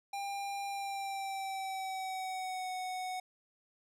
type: tone with pitch glide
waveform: square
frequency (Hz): 798 to 740.3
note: G5 to F#5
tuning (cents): +31 to +1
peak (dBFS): -37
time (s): 0.13-3.2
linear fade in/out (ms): 5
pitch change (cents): -130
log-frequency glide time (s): 0.67-2.71
effects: low-pass 12000 Hz 12 dB/octave